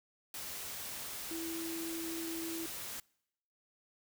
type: tone in noise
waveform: sine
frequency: 330 Hz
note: E4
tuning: 2 cents sharp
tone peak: -39 dBFS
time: 1.31-2.66 s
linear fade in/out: 2 ms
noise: white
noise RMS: -43 dBFS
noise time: 0.34-3 s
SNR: +1 dB
effects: noise-tail reverb RT60 0.8 s tail -26 dB re dry